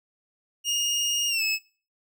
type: tone with pitch glide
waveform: 25% pulse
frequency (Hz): 2846 to 2595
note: F7 to E7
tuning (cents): +32 to -28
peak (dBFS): -20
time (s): 0.64-1.59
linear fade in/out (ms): 50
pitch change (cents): -160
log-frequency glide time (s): 1.28-1.43
effects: noise-tail reverb RT60 0.4 s tail -20 dB re dry